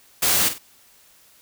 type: noise with echo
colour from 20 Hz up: white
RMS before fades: -19 dBFS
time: 0.22-0.49 s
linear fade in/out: 10 ms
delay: 48 ms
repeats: 2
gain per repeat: -10 dB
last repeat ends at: 0.586 s
effects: white hiss -54 dBFS RMS until 1.41 s